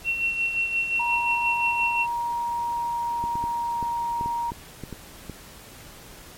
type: tone with tremolo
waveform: sine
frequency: 2720 Hz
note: F7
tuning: 46 cents flat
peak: -20 dBFS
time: 0.04-2.07 s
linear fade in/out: 50 ms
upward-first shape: sine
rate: 5.7 Hz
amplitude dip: 55%
type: tone with pitch glide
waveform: sine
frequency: 948 to 940.4 Hz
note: A#5 to A#5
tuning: +29 to +15 cents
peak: -24 dBFS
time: 0.99-4.51 s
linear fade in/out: 10 ms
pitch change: -14 cents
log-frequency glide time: 1.15-3.79 s
type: clicks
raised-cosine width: 3 ms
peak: -21 dBFS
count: 10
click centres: 3.24 / 3.355 / 3.44 / 3.827 / 4.211 / 4.26 / 4.519 / 4.837 / 4.927 / 5.297 s
effects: pink hiss -45 dBFS RMS until 6.37 s + MP3 64 kbps